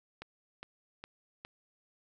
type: click train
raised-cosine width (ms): 0.3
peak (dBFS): -27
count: 4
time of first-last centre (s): 0.22-1.45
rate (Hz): 2.44
effects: none